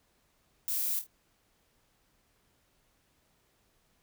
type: noise with echo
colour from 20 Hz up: violet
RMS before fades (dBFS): -32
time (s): 0.68-0.99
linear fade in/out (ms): 0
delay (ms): 25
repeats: 3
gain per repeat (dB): -8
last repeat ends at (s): 1.065
effects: pink hiss -71 dBFS RMS until 4.02 s